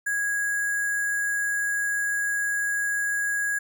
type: tone with sample-and-hold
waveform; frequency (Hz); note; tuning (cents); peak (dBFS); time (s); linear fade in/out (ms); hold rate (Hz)
sine; 1653; G#6; -9; -23; 0.06-3.59; 10; 8820
effects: none